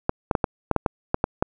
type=clicks; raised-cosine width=1 ms; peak=-5 dBFS; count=10; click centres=0.094 / 0.312 / 0.352 / 0.442 / 0.713 / 0.763 / 0.862 / 1.144 / 1.241 / 1.425 s; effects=none